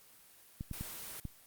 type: clicks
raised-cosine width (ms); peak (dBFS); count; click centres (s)
5; -27; 4; 0.609 / 0.713 / 0.81 / 1.253
type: noise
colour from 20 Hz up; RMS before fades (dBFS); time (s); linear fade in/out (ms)
white; -45; 0.73-1.2; 2
effects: white hiss -60 dBFS RMS until 1.46 s + Opus 24 kbps